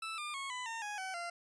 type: tone with pitch steps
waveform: 20% pulse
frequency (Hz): 1318.5 / 1202.1 / 1096 / 999.2 / 911 / 830.6 / 757.3 / 690.4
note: E6 / D6 / C#6 / B5 / A#5 / G#5 / F#5 / F5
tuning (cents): 0 / +40 / -20 / +20 / -40 / 0 / +40 / -20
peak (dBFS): -34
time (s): 0.02-1.3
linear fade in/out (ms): 5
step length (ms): 160
effects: resampled to 22050 Hz